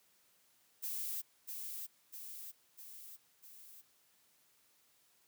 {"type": "noise with echo", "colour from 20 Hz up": "violet", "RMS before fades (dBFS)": -40, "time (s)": [0.82, 1.22], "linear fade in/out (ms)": 20, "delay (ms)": 650, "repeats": 4, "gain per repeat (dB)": -4, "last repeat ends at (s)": 3.82, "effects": ["white hiss -71 dBFS RMS until 5.27 s", "high-pass 80 Hz 12 dB/octave"]}